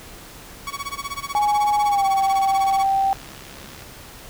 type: tone with tremolo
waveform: sawtooth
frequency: 1122 Hz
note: C#6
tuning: 21 cents sharp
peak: -21 dBFS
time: 0.67-2.85 s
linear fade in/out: 0 ms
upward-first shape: sine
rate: 16 Hz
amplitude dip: 100%
type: tone with pitch glide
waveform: sine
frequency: 831 to 779.8 Hz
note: G#5 to G5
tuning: +1 to -9 cents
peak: -16 dBFS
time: 1.35-3.13 s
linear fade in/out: 0 ms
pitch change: -110 cents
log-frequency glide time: 1.85-2.07 s
type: click train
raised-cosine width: 0.2 ms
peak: -24 dBFS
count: 112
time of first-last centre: 2.18-3.822 s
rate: 67.6 Hz
effects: pink hiss -41 dBFS RMS until 4.29 s